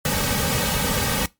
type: noise with comb filter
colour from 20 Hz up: pink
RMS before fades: -22 dBFS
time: 0.05-1.26 s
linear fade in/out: 2 ms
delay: 2.9 ms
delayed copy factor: -0.9
effects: noise-tail reverb RT60 0.2 s tail -21 dB re dry + MP3 96 kbps